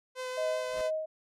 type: tone with vibrato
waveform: sawtooth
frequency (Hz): 510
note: C5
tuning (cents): -44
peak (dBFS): -31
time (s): 0.15-0.91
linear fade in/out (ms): 50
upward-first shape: sine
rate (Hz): 5.2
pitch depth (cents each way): 10
type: tone with tremolo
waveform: sine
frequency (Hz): 628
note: D#5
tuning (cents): +16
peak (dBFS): -28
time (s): 0.37-1.06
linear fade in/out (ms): 10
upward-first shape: sine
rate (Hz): 2.4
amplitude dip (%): 65
type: noise with exponential growth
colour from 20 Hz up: pink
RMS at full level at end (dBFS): -42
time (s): 0.6-0.81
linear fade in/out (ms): 0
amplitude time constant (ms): 45
effects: low-pass 9000 Hz 12 dB/octave